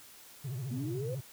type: tone with vibrato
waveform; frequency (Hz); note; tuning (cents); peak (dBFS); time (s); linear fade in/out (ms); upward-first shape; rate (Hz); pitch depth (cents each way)
triangle; 129.4; C3; -19; -33; 0.44-1.21; 10; triangle; 14; 230
type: exponential sweep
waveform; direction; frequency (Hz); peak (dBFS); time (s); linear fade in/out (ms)
sine; up; 230.9 to 538; -36; 0.71-1.15; 5
effects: white hiss -54 dBFS RMS until 1.32 s